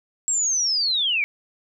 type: linear sweep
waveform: sine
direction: down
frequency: 7700 to 2217 Hz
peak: -19 dBFS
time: 0.28-1.24 s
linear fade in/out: 0 ms
effects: none